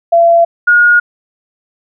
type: tone pair in turn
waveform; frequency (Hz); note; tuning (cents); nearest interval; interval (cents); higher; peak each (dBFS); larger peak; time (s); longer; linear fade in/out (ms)
sine; 678 / 1436.6; E5 / F6; +49 / +48; octave + minor second; 1299; second; -4; neither; 0.12-0.45 / 0.67-1; neither; 10
effects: none